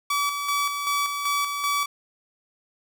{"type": "tone with tremolo", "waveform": "sawtooth", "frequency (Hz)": 1146, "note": "D6", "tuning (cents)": -43, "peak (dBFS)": -18, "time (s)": [0.1, 1.86], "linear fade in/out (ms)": 5, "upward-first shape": "square", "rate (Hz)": 2.6, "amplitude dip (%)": 45, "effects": []}